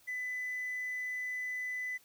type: tone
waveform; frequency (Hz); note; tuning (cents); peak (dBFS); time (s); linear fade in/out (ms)
triangle; 2001; B6; +22; -32; 0.07-1.98; 20
effects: tanh soft clip ceiling -31 dBFS + white hiss -64 dBFS RMS until 2.04 s

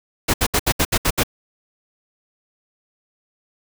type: noise bursts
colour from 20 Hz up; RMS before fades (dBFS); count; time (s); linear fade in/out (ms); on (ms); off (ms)
pink; -17; 8; 0.28-1.235; 10; 59; 69
effects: none

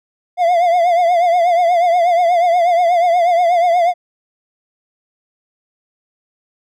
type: tone with vibrato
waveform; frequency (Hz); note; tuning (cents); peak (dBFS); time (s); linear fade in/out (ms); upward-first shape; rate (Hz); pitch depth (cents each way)
triangle; 696; F5; -6; -8; 0.37-3.94; 50; triangle; 8.3; 91
effects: none

